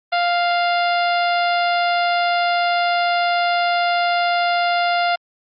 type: harmonic tone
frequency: 698.5 Hz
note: F5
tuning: in tune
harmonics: 1 / 2 / 3 / 4 / 5 / 6 / 7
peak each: -17 / -23 / -27 / -29 / -31 / -33 / -34 dBFS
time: 0.12-5.16 s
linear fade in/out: 10 ms
effects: Opus 24 kbps